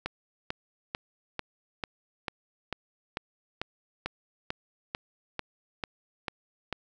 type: click train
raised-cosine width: 0.3 ms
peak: -15 dBFS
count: 16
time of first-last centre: 0.06-6.727 s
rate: 2.25 Hz
effects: none